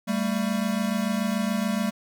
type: tone pair together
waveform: square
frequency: 197.22 / 224.2 Hz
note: G3 / A3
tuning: +11 / +33 cents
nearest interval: major second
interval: 222 cents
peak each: -27 dBFS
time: 0.07-1.91 s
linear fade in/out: 20 ms
effects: none